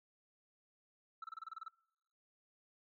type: tone bursts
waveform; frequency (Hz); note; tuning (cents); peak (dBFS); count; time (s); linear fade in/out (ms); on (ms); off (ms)
sine; 1318.5; E6; 0; -40; 10; 1.22-1.683; 5; 22; 27
effects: noise-tail reverb RT60 0.9 s tail -26 dB re dry + tanh soft clip ceiling -42 dBFS